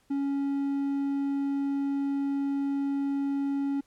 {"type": "tone", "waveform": "triangle", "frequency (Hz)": 278.6, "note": "C#4", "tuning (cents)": 9, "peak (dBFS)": -24, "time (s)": [0.1, 3.81], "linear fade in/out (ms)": 10, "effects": ["pink hiss -67 dBFS RMS until 3.86 s", "low-pass 12000 Hz 12 dB/octave"]}